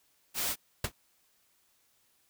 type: noise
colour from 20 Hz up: white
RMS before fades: -32 dBFS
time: 0.34-0.56 s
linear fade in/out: 50 ms
type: noise with exponential decay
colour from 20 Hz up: pink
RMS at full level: -25 dBFS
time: 0.84-0.92 s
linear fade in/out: 5 ms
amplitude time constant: 17 ms
effects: white hiss -70 dBFS RMS until 2.29 s